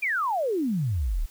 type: exponential sweep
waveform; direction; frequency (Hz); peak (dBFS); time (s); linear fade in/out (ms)
sine; down; 2474 to 31.16; -23; 0.02-1.26; 10
effects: white hiss -54 dBFS RMS until 1.3 s